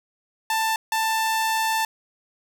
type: tone pair in turn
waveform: sawtooth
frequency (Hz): 887 / 887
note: A5 / A5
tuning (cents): +14 / +14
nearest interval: unison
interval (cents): 0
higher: neither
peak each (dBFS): -17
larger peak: neither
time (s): 0.5-0.76 / 0.92-1.85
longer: second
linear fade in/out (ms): 2
effects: none